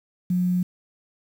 sine tone, 180 Hz, F#3, 47 cents flat, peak -19 dBFS, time 0.3-0.63 s, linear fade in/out 5 ms, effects 8-bit

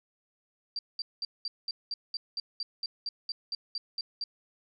sine tone bursts, 4708 Hz, D8, 3 cents sharp, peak -31 dBFS, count 16, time 0.76-4.24 s, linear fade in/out 2 ms, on 30 ms, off 200 ms, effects none

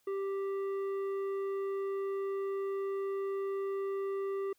sine tone with tanh clipping, 392 Hz, G4, in tune, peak -34 dBFS, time 0.07-4.53 s, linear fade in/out 5 ms, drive 9 dB, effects white hiss -73 dBFS RMS until 4.58 s

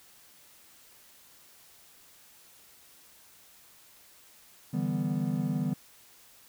triangle chord, E minor seventh, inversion third, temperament equal, 146.83 / 164.81 / 196 / 246.9 Hz, D3 / E3 / G3 / B3, 0 / 0 / 0 / 0 cents, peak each -31 dBFS, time 4.73-5.74 s, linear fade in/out 10 ms, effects white hiss -57 dBFS RMS until 6.48 s

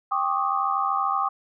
sine tone cluster, 789 / 1091 / 1179 / 1252 Hz, G5 / C#6 / D6 / D#6, +11 / -28 / +6 / +10 cents, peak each -27 dBFS, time 0.11-1.29 s, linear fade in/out 10 ms, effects none

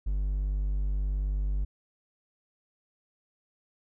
triangle tone, 49.36 Hz, G1, 13 cents sharp, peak -24 dBFS, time 0.06-1.65 s, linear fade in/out 10 ms, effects none

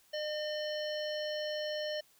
harmonic tone, 606 Hz, D#5, 46 cents flat, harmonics 1 / 3 / 5 / 7 / 9, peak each -35 / -44 / -43 / -47 / -47 dBFS, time 0.13-2.01 s, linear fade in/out 10 ms, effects white hiss -66 dBFS RMS until 2.19 s

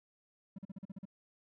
triangle tone bursts, 193.8 Hz, G3, 20 cents flat, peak -40 dBFS, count 8, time 0.56-1.054 s, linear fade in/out 5 ms, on 25 ms, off 42 ms, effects none

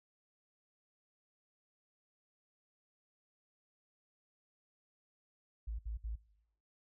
sine tone bursts, 54.7 Hz, A1, 9 cents flat, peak -37 dBFS, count 3, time 5.67-6.158 s, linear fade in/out 10 ms, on 120 ms, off 64 ms, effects noise-tail reverb RT60 0.9 s tail -21 dB re dry

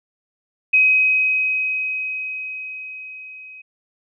sine tone with level ramp, 2529 Hz, D#7, 28 cents sharp, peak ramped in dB -10 to -37 dBFS, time 0.73-3.62 s, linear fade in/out 10 ms, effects none

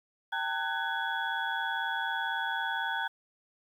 sine tone cluster, 786 / 904 / 1497 / 1661 / 3370 Hz, G5 / A5 / F#6 / G#6 / G#7, +4 / +47 / +20 / 0 / +25 cents, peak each -38 / -35 / -33 / -38 / -40 dBFS, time 0.32-3.08 s, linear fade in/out 10 ms, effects 10-bit

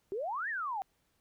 sine exponential two-way sweep, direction up then down, 370 to 1908 to 742 Hz, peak -33 dBFS, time 0.12-0.82 s, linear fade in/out 0 ms, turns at 0.49 s, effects pink hiss -75 dBFS RMS until 1.2 s

